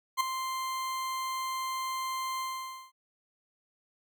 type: tone with ADSR envelope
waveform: 40% pulse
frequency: 1046 Hz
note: C6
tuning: 1 cent flat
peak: -21 dBFS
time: 0.17-2.92 s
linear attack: 35 ms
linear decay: 7 ms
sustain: -10 dB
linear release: 520 ms
effects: none